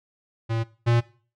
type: tone pair in turn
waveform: square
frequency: 113.8 / 117.97 Hz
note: A#2 / A#2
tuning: -41 / +21 cents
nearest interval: minor second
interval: 62 cents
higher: second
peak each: -24 / -18 dBFS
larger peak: second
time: 0.49-0.64 / 0.86-1.01 s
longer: neither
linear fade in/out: 20 ms
effects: noise-tail reverb RT60 0.4 s tail -19 dB re dry + low-pass 4000 Hz 12 dB/octave